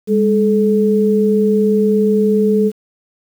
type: tone pair together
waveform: sine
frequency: 203.6 / 431.5 Hz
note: G#3 / A4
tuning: -34 / -34 cents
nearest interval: octave + minor second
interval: 1300 cents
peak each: -13 dBFS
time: 0.07-2.72 s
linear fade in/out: 50 ms
effects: 7-bit

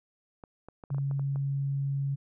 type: clicks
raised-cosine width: 1 ms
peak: -31 dBFS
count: 9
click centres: 0.438 / 0.686 / 0.838 / 0.904 / 0.946 / 0.983 / 1.112 / 1.195 / 1.359 s
type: tone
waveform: sine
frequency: 138.7 Hz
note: C#3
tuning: 1 cent sharp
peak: -27 dBFS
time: 0.9-2.16 s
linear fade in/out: 20 ms
effects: none

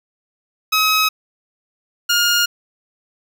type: tone pair in turn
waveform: 15% pulse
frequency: 1274 / 1419.3 Hz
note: D#6 / F6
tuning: +41 / +28 cents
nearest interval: major second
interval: 187 cents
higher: second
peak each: -7 dBFS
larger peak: neither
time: 0.72-1.09 / 2.09-2.46 s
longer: neither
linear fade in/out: 10 ms
effects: none

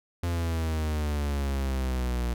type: exponential sweep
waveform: 45% pulse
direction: down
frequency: 87 to 59 Hz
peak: -26 dBFS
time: 0.23-2.34 s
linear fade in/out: 5 ms
effects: none

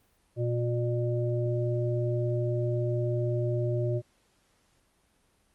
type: harmonic tone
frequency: 120 Hz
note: B2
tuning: 49 cents flat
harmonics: 1 / 3 / 5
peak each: -27 / -32 / -34 dBFS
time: 0.36-4.02 s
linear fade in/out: 50 ms
effects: pink hiss -68 dBFS RMS until 5.54 s + Opus 32 kbps

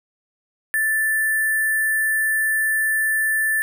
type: tone with sample-and-hold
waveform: sine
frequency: 1760 Hz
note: A6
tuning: in tune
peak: -17 dBFS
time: 0.74-3.62 s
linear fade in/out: 0 ms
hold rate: 11025 Hz
effects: none

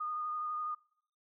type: tone with vibrato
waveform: sine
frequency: 1228 Hz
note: D#6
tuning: 23 cents flat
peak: -34 dBFS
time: 0-0.75 s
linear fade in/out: 10 ms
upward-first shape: triangle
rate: 12 Hz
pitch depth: 21 cents each way
effects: noise-tail reverb RT60 0.6 s tail -24 dB re dry

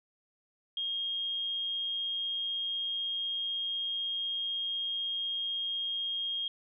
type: tone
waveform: sine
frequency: 3242 Hz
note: G#7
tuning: 42 cents flat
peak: -31 dBFS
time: 0.77-6.48 s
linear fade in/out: 2 ms
effects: none

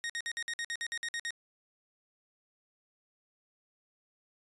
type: tone bursts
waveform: sawtooth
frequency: 1864.7 Hz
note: A#6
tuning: in tune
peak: -30 dBFS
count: 12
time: 0.04-1.306 s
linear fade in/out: 0 ms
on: 56 ms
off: 54 ms
effects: resampled to 22050 Hz

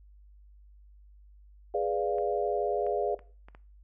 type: chord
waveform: sine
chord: G# diminished seventh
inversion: none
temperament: equal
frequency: 415.3 / 493.9 / 587.3 / 698.5 Hz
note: G#4 / B4 / D5 / F5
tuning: 0 / 0 / 0 / 0 cents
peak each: -30 / -33 / -32 / -32 dBFS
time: 1.74-3.15 s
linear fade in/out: 5 ms
type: clicks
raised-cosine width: 0.5 ms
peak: -35 dBFS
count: 5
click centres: 2.184 / 2.866 / 3.192 / 3.485 / 3.549 s
effects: noise-tail reverb RT60 0.4 s tail -19 dB re dry + added 50 Hz sine -52 dBFS peak until 3.83 s

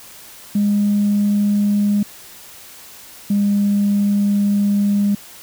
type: tone pair in turn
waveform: sine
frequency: 205 / 202.8 Hz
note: G#3 / G#3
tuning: -22 / -41 cents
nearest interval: unison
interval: 19 cents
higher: first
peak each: -12 dBFS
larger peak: neither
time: 0.55-2.03 / 3.3-5.15 s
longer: second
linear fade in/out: 5 ms
effects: tanh soft clip ceiling -9 dBFS + white hiss -40 dBFS RMS until 5.42 s

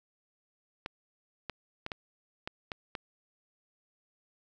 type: clicks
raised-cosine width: 0.3 ms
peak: -20 dBFS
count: 7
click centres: 0.861 / 1.497 / 1.864 / 1.918 / 2.475 / 2.718 / 2.952 s
effects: none

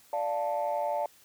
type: chord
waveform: sine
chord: D minor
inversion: none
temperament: equal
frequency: 587.3 / 698.5 / 880 Hz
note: D5 / F5 / A5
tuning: 0 / 0 / 0 cents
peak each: -30 / -32 / -31 dBFS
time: 0.13-1.06 s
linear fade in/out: 2 ms
effects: tanh soft clip ceiling -21 dBFS + white hiss -59 dBFS RMS until 1.24 s

